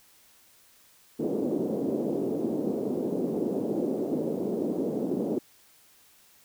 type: band-pass noise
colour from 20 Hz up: pink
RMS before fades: -29 dBFS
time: 1.19-5.39 s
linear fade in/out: 10 ms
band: 220 to 470 Hz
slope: 24 dB/octave
effects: white hiss -59 dBFS RMS until 6.44 s